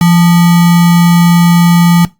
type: tone with sample-and-hold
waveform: sine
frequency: 171.7 Hz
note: F3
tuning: 29 cents flat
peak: -3 dBFS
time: 0.01-2.05 s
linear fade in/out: 2 ms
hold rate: 1050 Hz
effects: noise-tail reverb RT60 0.2 s tail -18 dB re dry + Opus 48 kbps